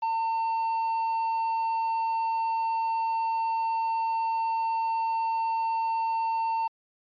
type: tone with quantisation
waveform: triangle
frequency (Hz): 904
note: A5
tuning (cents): +47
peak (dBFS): -23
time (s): 0.02-6.68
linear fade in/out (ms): 10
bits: 8
effects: resampled to 11025 Hz